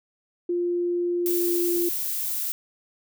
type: tone with pitch glide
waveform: sine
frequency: 350 to 346.8 Hz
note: F4 to F4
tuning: +4 to -12 cents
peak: -22 dBFS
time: 0.49-1.89 s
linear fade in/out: 5 ms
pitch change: -16 cents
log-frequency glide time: 1.18-1.63 s
type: noise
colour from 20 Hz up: violet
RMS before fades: -28 dBFS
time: 1.26-2.52 s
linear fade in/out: 0 ms
effects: none